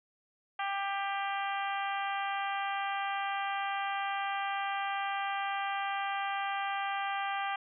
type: harmonic tone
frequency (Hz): 395.8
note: G4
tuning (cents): +17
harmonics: 2 / 3 / 4 / 5 / 6 / 7 / 8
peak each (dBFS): -34 / -38 / -40 / -42 / -44 / -45 / -46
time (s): 0.59-7.56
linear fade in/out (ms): 5
effects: none